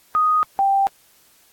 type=tone pair in turn; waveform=sine; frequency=1244.5 / 786.3 Hz; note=D#6 / G5; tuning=0 / +5 cents; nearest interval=minor sixth; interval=795 cents; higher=first; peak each=-14 / -14 dBFS; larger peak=neither; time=0.15-0.43 / 0.59-0.87 s; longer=neither; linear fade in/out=0 ms; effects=white hiss -55 dBFS RMS until 1.52 s + AAC 64 kbps